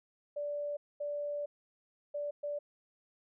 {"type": "tone bursts at uneven times", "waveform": "sine", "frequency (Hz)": 583, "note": "D5", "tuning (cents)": -13, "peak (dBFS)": -34, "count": 4, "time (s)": [[0.36, 0.77], [1, 1.46], [2.14, 2.31], [2.43, 2.59]], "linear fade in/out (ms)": 10, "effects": []}